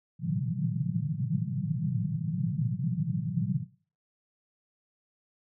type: band-pass noise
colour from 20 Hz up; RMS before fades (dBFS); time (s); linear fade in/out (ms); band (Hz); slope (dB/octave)
white; -30; 0.19-3.66; 50; 110 to 190; 96
effects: noise-tail reverb RT60 0.4 s tail -18 dB re dry